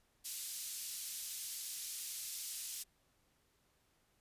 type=band-pass noise; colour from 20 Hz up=white; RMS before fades=-44 dBFS; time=0.24-2.84 s; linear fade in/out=20 ms; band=4100 to 13000 Hz; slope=12 dB/octave; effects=pink hiss -75 dBFS RMS until 4.2 s + resampled to 32000 Hz

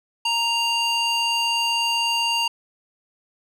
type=tone with band-pass filter; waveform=square; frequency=932 Hz; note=A#5; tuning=1 cent flat; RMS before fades=-22 dBFS; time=0.25-2.48 s; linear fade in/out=5 ms; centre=3400 Hz; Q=1.3; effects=none

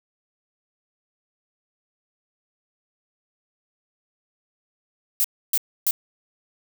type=noise bursts; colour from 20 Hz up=violet; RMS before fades=-20 dBFS; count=3; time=5.2-5.909 s; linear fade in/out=0 ms; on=43 ms; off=290 ms; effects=none

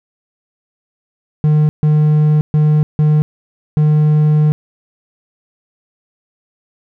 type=tone bursts at uneven times; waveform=triangle; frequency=151.8 Hz; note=D#3; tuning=42 cents flat; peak=-6 dBFS; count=5; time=1.44-1.69 / 1.83-2.41 / 2.54-2.83 / 2.99-3.22 / 3.77-4.52 s; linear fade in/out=0 ms; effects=none

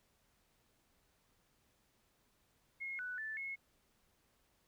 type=tone with pitch steps; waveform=sine; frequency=2158 / 1486 / 1756 / 2176 Hz; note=C#7 / F#6 / A6 / C#7; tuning=-47 / +7 / -4 / -33 cents; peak=-40 dBFS; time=2.8-3.56 s; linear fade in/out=20 ms; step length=190 ms; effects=pink hiss -75 dBFS RMS until 4.67 s

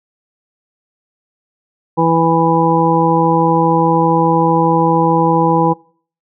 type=harmonic tone; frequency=164.81 Hz; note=E3; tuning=in tune; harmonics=1 / 2 / 3 / 5 / 6; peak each=-16 / -16 / -16 / -16 / -16 dBFS; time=1.97-5.74 s; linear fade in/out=20 ms; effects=noise-tail reverb RT60 0.5 s tail -25 dB re dry

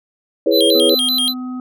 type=chord; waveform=sine; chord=C# minor seventh; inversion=first; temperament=equal; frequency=329.6 / 415.3 / 493.9 / 554.4 Hz; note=E4 / G#4 / B4 / C#5; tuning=0 / 0 / 0 / 0 cents; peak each=-17 dBFS; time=0.46-0.95 s; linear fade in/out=5 ms
type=tone with vibrato; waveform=square; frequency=3599 Hz; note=A7; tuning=38 cents sharp; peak=-15 dBFS; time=0.51-1.34 s; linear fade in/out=50 ms; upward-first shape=square; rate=5.2 Hz; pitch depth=190 cents each way
type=harmonic tone; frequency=253 Hz; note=B3; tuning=42 cents sharp; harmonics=1 / 3 / 5; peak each=-23 / -41 / -37 dBFS; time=0.75-1.6 s; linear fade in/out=2 ms
effects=none

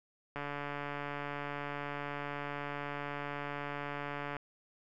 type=click train; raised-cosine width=0.5 ms; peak=-24 dBFS; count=578; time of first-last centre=0.36-4.367 s; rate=144 Hz; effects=none

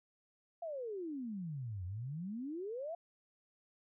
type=exponential two-way sweep; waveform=sine; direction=down then up; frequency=698.5 to 86.8 to 698.5 Hz; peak=-39 dBFS; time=0.62-2.95 s; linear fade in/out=5 ms; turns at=1.85 s; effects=none

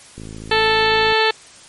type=click train; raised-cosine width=3 ms; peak=-21 dBFS; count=52; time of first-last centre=0.18-1.123 s; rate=54.1 Hz
type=harmonic tone; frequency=440 Hz; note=A4; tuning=in tune; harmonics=1 / 2 / 3 / 4 / 5 / 6 / 7 / 8 / 9 / 10; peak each=-18 / -19 / -25 / -20 / -27 / -23 / -26 / -25 / -28 / -26 dBFS; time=0.51-1.31 s; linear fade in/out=5 ms
effects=white hiss -43 dBFS RMS until 1.68 s + MP3 48 kbps

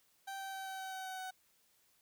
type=tone with pitch steps; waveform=30% pulse; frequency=780 / 775.5 / 771 / 766.6 / 762.2 / 757.8 / 753.4 / 749.1 Hz; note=G5 / G5 / G5 / G5 / G5 / F#5 / F#5 / F#5; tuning=-9 / -19 / -29 / -39 / -49 / +41 / +31 / +21 cents; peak=-39 dBFS; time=0.27-1.31 s; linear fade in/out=10 ms; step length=130 ms; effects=white hiss -72 dBFS RMS until 2.01 s

